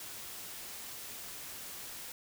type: noise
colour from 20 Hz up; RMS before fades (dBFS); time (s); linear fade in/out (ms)
white; -45; 0-2.12; 2
effects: none